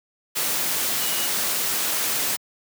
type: tone in noise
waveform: sine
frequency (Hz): 2909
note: F#7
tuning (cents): -30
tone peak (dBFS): -33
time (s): 1-1.28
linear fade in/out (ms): 20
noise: white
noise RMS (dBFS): -24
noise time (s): 0.35-2.37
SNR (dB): -12
effects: high-pass 150 Hz 12 dB/octave